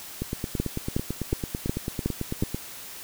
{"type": "two click trains", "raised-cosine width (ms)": 3, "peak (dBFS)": [-11, -15], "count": [6, 22], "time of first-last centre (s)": [[0.6, 2.425], [0.22, 2.546]], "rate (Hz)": [2.74, 9.03], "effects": ["white hiss -41 dBFS RMS until 3.03 s"]}